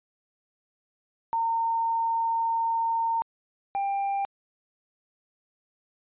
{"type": "tone pair in turn", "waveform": ["sine", "triangle"], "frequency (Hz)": [914, 793.4], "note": ["A#5", "G5"], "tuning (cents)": [-34, 21], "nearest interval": "major second", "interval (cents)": 245, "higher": "first", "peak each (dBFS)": -23, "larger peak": "neither", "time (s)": [[1.33, 3.22], [3.75, 4.25]], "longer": "first", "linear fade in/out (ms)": 0, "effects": ["resampled to 8000 Hz"]}